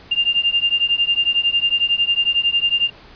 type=beating tone pair; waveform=sine; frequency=2794 / 2805 Hz; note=F7 / F7; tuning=0 / +7 cents; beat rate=11 Hz; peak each=-18 dBFS; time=0.11-2.9 s; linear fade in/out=10 ms; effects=pink hiss -44 dBFS RMS until 3.15 s + resampled to 11025 Hz